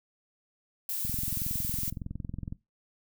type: noise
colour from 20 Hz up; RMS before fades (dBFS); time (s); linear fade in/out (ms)
violet; -33; 0.89-1.9; 2
type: click train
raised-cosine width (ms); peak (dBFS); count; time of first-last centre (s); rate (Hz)
5; -24; 33; 1.05-2.525; 21.7
effects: noise-tail reverb RT60 0.2 s tail -19 dB re dry